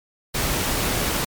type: noise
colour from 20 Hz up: pink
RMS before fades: -23 dBFS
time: 0.34-1.25 s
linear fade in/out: 10 ms
effects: MP3 96 kbps